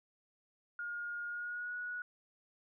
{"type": "tone with pitch glide", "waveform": "sine", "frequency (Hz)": [1425, 1461.7], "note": ["F6", "F#6"], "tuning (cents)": [34, -22], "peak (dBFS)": -38, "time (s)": [0.79, 2.02], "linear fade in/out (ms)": 2, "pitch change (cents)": 44, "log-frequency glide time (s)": [1.28, 1.74], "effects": []}